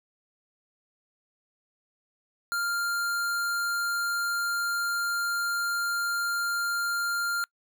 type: tone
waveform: square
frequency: 1396.9 Hz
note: F6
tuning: in tune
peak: -27 dBFS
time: 2.52-7.44 s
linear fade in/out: 0 ms
effects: noise-tail reverb RT60 0.1 s tail -26 dB re dry